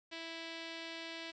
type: tone with notch filter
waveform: 5% pulse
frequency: 329.6 Hz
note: E4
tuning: in tune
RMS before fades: -45 dBFS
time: 0.11-1.32 s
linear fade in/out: 20 ms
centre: 1200 Hz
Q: 1.7
effects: resampled to 16000 Hz + 11-bit